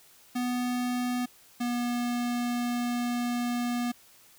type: tone pair in turn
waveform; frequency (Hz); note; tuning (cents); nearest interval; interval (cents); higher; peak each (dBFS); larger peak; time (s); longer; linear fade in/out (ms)
square; 246.9 / 241.8; B3 / B3; 0 / -36; unison; 36; first; -28; neither; 0.35-1.26 / 1.6-3.92; second; 10
effects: white hiss -57 dBFS RMS until 4.38 s